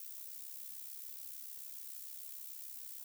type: noise with amplitude modulation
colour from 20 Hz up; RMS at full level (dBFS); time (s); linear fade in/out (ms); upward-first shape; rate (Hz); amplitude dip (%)
violet; -45; 0-3.04; 2; sine; 66.8; 65
effects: none